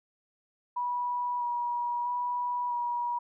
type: tone with vibrato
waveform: sine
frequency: 969 Hz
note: B5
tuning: 33 cents flat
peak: -28 dBFS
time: 0.76-3.19 s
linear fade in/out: 10 ms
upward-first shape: square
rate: 0.77 Hz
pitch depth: 13 cents each way
effects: none